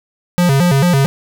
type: tone with vibrato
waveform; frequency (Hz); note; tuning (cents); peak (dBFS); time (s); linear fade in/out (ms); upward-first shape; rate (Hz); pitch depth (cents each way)
square; 155.56; D#3; 0; -10; 0.38-1.06; 0; square; 4.5; 220
effects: none